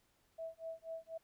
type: tone with tremolo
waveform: sine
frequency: 653 Hz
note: E5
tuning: 17 cents flat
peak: -40 dBFS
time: 0.38-1.18 s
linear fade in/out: 10 ms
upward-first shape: sine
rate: 4.1 Hz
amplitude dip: 100%
effects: pink hiss -75 dBFS RMS until 1.23 s